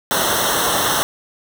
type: noise with comb filter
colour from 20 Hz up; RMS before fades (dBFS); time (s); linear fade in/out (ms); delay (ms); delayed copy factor
pink; -18; 0.11-1.03; 0; 0.42; -0.95
effects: none